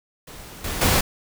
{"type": "noise with level steps", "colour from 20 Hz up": "pink", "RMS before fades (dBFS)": [-40, -28, -18], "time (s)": [0.27, 1.01], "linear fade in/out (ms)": 5, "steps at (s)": [0.64, 0.81], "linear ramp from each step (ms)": 5, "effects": []}